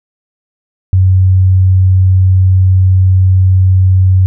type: tone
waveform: sine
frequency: 93.5 Hz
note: F#2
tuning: 19 cents sharp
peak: -4 dBFS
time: 0.93-4.26 s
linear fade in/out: 0 ms
effects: none